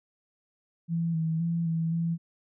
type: tone with pitch steps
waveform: sine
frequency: 167.1 / 161.3 / 168.2 / 163.7 / 167.1 Hz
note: E3 / E3 / E3 / E3 / E3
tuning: +24 / -37 / +35 / -12 / +24 cents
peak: -25 dBFS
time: 0.88-2.18 s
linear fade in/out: 50 ms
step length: 260 ms
effects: none